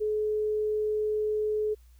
sine tone, 426.4 Hz, G#4, 46 cents sharp, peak -25 dBFS, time 0-1.75 s, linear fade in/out 20 ms, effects added 60 Hz sine -52 dBFS peak until 1.99 s + white hiss -68 dBFS RMS until 1.99 s

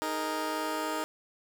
15% pulse chord, D# suspended fourth, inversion none, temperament just, 311.1 / 414.8 / 466.7 Hz, D#4 / G#4 / A#4, 0 / -2 / +2 cents, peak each -27 / -33 / -31 dBFS, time 0.02-1.04 s, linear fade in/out 0 ms, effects 9-bit

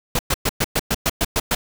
pink noise bursts, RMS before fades -19 dBFS, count 10, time 0.15-1.55 s, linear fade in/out 5 ms, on 41 ms, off 110 ms, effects none

